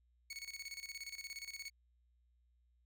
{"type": "tone with tremolo", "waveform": "20% pulse", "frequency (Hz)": 2217, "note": "C#7", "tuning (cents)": 0, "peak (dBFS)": -38, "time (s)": [0.3, 1.7], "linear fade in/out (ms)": 5, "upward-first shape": "square", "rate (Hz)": 17, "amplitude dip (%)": 75, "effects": ["added 60 Hz sine -70 dBFS peak until 2.85 s"]}